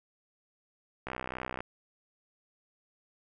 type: click train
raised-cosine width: 0.5 ms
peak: -21 dBFS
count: 35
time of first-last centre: 1.07-1.605 s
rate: 63.5 Hz
effects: none